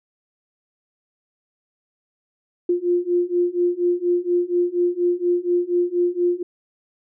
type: beating tone pair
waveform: sine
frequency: 350 / 354.2 Hz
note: F4 / F4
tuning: +4 / +24 cents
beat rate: 4.2 Hz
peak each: -21 / -20 dBFS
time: 2.69-6.43 s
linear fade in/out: 5 ms
effects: none